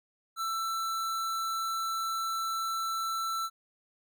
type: tone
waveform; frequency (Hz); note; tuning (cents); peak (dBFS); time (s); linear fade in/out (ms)
square; 1333; E6; +19; -31; 0.36-3.5; 50
effects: none